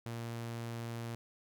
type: tone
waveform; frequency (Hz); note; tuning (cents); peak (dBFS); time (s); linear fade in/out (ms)
sawtooth; 116.54; A#2; 0; -35; 0.06-1.15; 0
effects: none